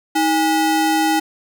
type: ring-modulated tone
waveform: square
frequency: 567 Hz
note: C#5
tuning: 39 cents sharp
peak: -12 dBFS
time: 0.15-1.2 s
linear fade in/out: 10 ms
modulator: 251 Hz
effects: none